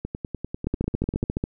two click trains, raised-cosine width 3 ms, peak -11 / -16 dBFS, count 12 / 13, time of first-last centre 0.67-1.439 / 0.05-1.238 s, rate 14.3 / 10.1 Hz, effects none

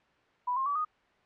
sine tone with pitch steps, 987.8 / 1064.8 / 1147.9 / 1237.4 Hz, B5 / C6 / D6 / D#6, 0 / +30 / -40 / -10 cents, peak -27 dBFS, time 0.47-0.85 s, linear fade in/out 10 ms, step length 95 ms, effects white hiss -65 dBFS RMS until 1.25 s + low-pass 2000 Hz 12 dB/octave

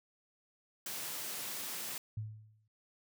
white high-pass noise, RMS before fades -41 dBFS, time 0.86-1.98 s, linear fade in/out 2 ms, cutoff 110 Hz, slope 96 dB/octave
sine tone with exponential decay, 108 Hz, A2, 32 cents flat, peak -34 dBFS, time 2.17-2.68 s, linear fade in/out 5 ms, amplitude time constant 110 ms
effects none

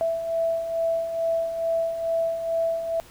sine beating tone pair, 659.3 / 661.6 Hz, E5 / E5, 0 / +6 cents, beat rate 2.3 Hz, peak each -31 / -23 dBFS, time 0.01-3 s, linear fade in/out 0 ms, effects pink hiss -50 dBFS RMS until 3.1 s

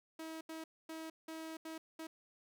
sawtooth tone bursts at uneven times, 320.9 Hz, E4, 46 cents flat, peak -40 dBFS, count 6, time 0.19-0.41 / 0.49-0.64 / 0.89-1.1 / 1.28-1.57 / 1.65-1.78 / 1.99-2.07 s, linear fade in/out 5 ms, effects none

